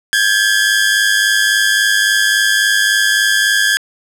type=tone pair together; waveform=sawtooth; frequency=1594 / 1697.6 Hz; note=G6 / G#6; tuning=+28 / +38 cents; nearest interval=minor second; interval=110 cents; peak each=-10 dBFS; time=0.13-3.77 s; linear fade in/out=0 ms; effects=low-pass 12000 Hz 12 dB/octave + 7-bit